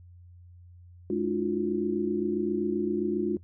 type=tone cluster; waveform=sine; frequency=211.1 / 296.1 / 329.9 / 357.5 Hz; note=G#3 / D4 / E4 / F4; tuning=+29 / +14 / +1 / +41 cents; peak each=-31 / -32 / -33 / -28 dBFS; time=1.1-3.37 s; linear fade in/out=2 ms; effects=noise-tail reverb RT60 0.1 s tail -20 dB re dry + added 88 Hz sine -48 dBFS peak until 3.43 s